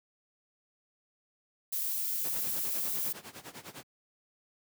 violet noise, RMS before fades -33 dBFS, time 1.72-3.13 s, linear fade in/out 10 ms
pink noise with tremolo, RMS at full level -43 dBFS, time 2.24-3.83 s, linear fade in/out 2 ms, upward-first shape sine, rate 9.9 Hz, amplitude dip 85%
effects high-pass 150 Hz 12 dB/octave

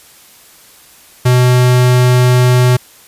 square tone, 125 Hz, B2, 21 cents sharp, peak -7 dBFS, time 1.25-2.77 s, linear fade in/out 10 ms, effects white hiss -42 dBFS RMS until 3.07 s + resampled to 32000 Hz

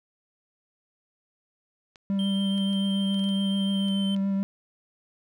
clicks, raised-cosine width 0.2 ms, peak -31 dBFS, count 9, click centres 1.958 / 2.58 / 2.731 / 3.144 / 3.194 / 3.241 / 3.29 / 3.884 / 4.164 s
triangle tone with vibrato, 196 Hz, G3, in tune, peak -21 dBFS, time 2.1-4.43 s, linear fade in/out 0 ms, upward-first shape triangle, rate 7 Hz, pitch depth 17 cents each way
triangle tone with pitch glide, 3147 to 3098 Hz, G7 to G7, +6 to -21 cents, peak -31 dBFS, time 2.19-4.15 s, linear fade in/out 2 ms, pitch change -27 cents, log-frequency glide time 3.73-3.95 s
effects none

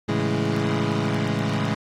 25% pulse chord, A major seventh, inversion none, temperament equal, 110 / 138.59 / 164.81 / 207.7 Hz, A2 / C#3 / E3 / G#3, 0 / 0 / 0 / 0 cents, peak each -23 / -24 / -24 / -23 dBFS, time 0.08-1.75 s, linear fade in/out 10 ms, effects low-pass 5000 Hz 12 dB/octave + AAC 48 kbps

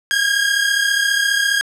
sawtooth tone pair together, 1610.2 / 1645 Hz, G6 / G#6, +46 / -17 cents, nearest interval unison, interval 37 cents, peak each -14 dBFS, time 0.11-1.61 s, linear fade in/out 0 ms, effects low-pass 10000 Hz 12 dB/octave + 7-bit

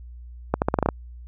accelerating click train, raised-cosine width 1 ms, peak -5 dBFS, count 8, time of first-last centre 0.54-0.888 s, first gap 79 ms, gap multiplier 0.84, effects added 60 Hz sine -38 dBFS peak until 1.27 s

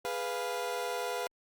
30% pulse chord, F diminished, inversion first, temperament equal, 415.3 / 493.9 / 698.5 Hz, Ab4 / Cb5 / F5, 0 / 0 / 0 cents, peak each -37 / -33 / -35 dBFS, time 0.05-1.27 s, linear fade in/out 0 ms, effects Opus 48 kbps

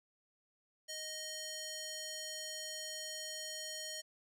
square tone with band-pass filter, 622.3 Hz, D#5, in tune, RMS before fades -44 dBFS, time 0.88-4.02 s, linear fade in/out 20 ms, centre 6100 Hz, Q 1.2, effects none

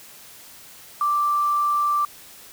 sine tone with quantisation, 1174.7 Hz, D6, in tune, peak -18 dBFS, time 1.01-2.05 s, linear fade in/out 2 ms, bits 7, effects white hiss -45 dBFS RMS until 2.52 s

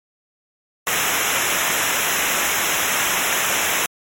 pink noise with comb filter, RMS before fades -20 dBFS, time 0.87-3.86 s, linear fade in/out 0 ms, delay 0.22 ms, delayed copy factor -1, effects MP3 64 kbps

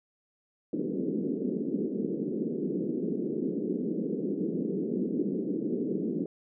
pink band-pass noise, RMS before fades -31 dBFS, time 0.73-6.26 s, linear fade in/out 2 ms, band 180 to 440 Hz, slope 48 dB/octave, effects none

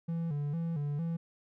triangle tone with vibrato, 155.56 Hz, D#3, in tune, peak -29 dBFS, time 0.08-1.17 s, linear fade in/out 10 ms, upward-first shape square, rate 2.2 Hz, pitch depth 120 cents each way, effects none

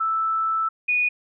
sine tone pair in turn, 1318.5 / 2466 Hz, E6 / D#7, 0 / -16 cents, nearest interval major seventh, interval 1084 cents, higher second, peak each -20 / -18 dBFS, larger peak second, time 0-0.69 / 0.88-1.09 s, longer first, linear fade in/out 10 ms, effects none

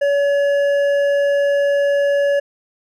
sine tone with hard clipping, 567 Hz, C#5, 39 cents sharp, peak -15 dBFS, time 0.01-2.4 s, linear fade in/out 10 ms, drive 7 dB, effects none

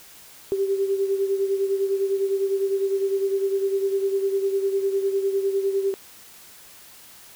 sine beating tone pair, 390 / 399.9 Hz, G4 / G4, -9 / +35 cents, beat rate 9.9 Hz, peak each -21 / -28 dBFS, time 0.52-5.94 s, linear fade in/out 0 ms, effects white hiss -47 dBFS RMS until 7.35 s

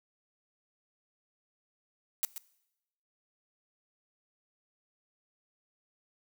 blue noise with echo, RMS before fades -29 dBFS, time 2.23-2.25 s, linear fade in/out 0 ms, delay 130 ms, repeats 1, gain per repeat -11 dB, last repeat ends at 2.38 s, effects noise-tail reverb RT60 0.9 s tail -21 dB re dry

